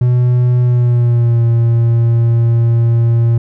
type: tone with pitch glide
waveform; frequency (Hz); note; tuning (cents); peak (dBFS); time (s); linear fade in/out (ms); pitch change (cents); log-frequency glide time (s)
triangle; 123.5 to 116.57; B2 to A#2; 0 to 0; -6; 0.01-3.38; 5; -100; 0.61-1.44
effects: none